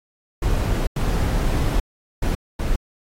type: noise bursts at uneven times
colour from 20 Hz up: brown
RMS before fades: -20 dBFS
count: 4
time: 0.42-0.87 / 0.96-1.8 / 2.22-2.35 / 2.59-2.76 s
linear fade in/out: 5 ms
effects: AAC 48 kbps